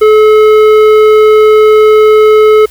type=tone with tanh clipping; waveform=sine; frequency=430 Hz; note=A4; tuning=40 cents flat; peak=-3 dBFS; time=0.01-2.66 s; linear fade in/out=10 ms; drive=12 dB; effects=added 60 Hz sine -36 dBFS peak until 2.7 s + white hiss -37 dBFS RMS until 2.7 s